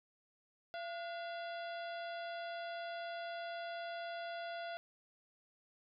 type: harmonic tone with a mistuned harmonic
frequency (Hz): 681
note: F5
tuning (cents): -44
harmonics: 1 / 2 / 3 / 4 / 5 / 6 / 7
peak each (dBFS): -42 / -48 / -56 / -57 / -55 / -61 / -60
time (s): 0.74-4.77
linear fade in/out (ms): 0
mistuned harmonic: 2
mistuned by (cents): +100
effects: none